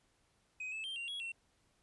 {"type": "tone with pitch steps", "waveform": "triangle", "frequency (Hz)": [2517, 2611, 3159, 2767, 3331, 2714], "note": ["D#7", "E7", "G7", "F7", "G#7", "E7"], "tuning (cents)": [19, -17, 13, -17, 4, 50], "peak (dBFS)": -38, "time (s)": [0.6, 1.32], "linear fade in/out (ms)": 5, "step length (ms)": 120, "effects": ["pink hiss -74 dBFS RMS until 1.82 s", "resampled to 24000 Hz"]}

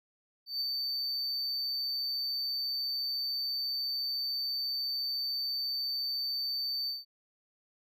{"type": "tone with ADSR envelope", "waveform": "triangle", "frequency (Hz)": 4567, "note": "D8", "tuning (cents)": -49, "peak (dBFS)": -28, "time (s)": [0.46, 7.05], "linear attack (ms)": 150, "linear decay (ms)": 14, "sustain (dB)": -2, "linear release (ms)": 170, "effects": []}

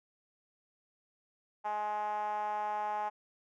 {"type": "tone with band-pass filter", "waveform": "5% pulse", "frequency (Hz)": 210, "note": "G#3", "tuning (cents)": 19, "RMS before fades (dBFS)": -35, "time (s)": [1.64, 3.1], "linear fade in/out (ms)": 20, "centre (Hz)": 830, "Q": 6, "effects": []}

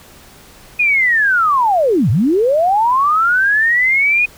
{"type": "linear two-way sweep", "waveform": "sine", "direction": "down then up", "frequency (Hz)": [2489, 93.7, 2489], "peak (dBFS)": -10, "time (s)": [0.79, 4.26], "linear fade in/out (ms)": 10, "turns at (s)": 2.1, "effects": ["pink hiss -42 dBFS RMS until 4.37 s"]}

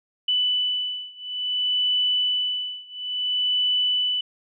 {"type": "beating tone pair", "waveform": "sine", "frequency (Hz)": [2985, 2985.58], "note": ["F#7", "F#7"], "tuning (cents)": [15, 15], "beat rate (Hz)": 0.58, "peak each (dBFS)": [-24, -25], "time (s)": [0.28, 4.21], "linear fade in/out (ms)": 5, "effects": []}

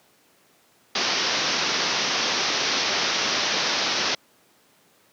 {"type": "low-pass noise", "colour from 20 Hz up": "white", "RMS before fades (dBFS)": -24, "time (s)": [0.95, 4.15], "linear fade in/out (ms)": 5, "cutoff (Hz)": 6000, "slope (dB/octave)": 96, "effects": ["pink hiss -59 dBFS RMS until 5.12 s", "high-pass 200 Hz 12 dB/octave"]}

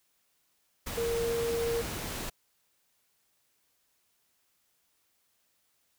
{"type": "tone in noise", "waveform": "sine", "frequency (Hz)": 465.3, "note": "A#4", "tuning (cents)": -3, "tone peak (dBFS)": -28, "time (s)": [0.97, 1.82], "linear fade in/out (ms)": 10, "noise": "pink", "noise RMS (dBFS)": -37, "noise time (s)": [0.86, 2.3], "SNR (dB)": 6, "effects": ["white hiss -73 dBFS RMS until 5.98 s"]}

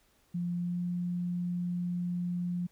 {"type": "tone with pitch glide", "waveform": "sine", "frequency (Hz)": [174.61, 176.43], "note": ["F3", "F3"], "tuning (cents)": [0, 18], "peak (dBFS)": -30, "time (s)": [0.34, 2.67], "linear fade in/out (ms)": 10, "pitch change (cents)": 18, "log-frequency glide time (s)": [0.56, 0.8], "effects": ["pink hiss -68 dBFS RMS until 2.71 s"]}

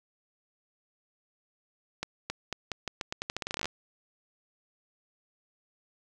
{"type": "accelerating click train", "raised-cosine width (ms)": 0.2, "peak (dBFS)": -15, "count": 20, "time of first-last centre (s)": [2.03, 3.656], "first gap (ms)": 270, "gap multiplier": 0.84, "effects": []}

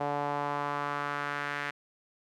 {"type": "tone with band-pass filter sweep", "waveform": "sawtooth", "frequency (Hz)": 144.5, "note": "D3", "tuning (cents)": -28, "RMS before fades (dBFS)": -33, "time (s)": [0, 1.71], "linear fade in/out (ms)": 10, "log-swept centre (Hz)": [740, 1800], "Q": 2.2, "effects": []}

